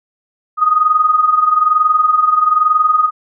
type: tone with amplitude modulation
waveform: sine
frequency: 1244.5 Hz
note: D#6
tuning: in tune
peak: -6 dBFS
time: 0.57-3.11 s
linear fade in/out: 50 ms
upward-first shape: sine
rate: 21.1 Hz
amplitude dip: 70%
effects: none